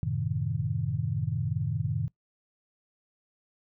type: chord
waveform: sine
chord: F# diminished seventh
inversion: none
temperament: equal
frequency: 92.5 / 110 / 130.81 / 155.56 Hz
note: F#2 / A2 / C3 / Eb3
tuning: 0 / 0 / 0 / 0 cents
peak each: -35 / -32 / -32 / -32 dBFS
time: 0.03-2.08 s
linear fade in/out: 0 ms
effects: noise-tail reverb RT60 0.1 s tail -20 dB re dry